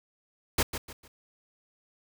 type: noise with echo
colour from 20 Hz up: pink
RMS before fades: -24 dBFS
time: 0.58-0.63 s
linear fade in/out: 5 ms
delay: 150 ms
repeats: 3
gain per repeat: -10 dB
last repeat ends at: 1.08 s
effects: none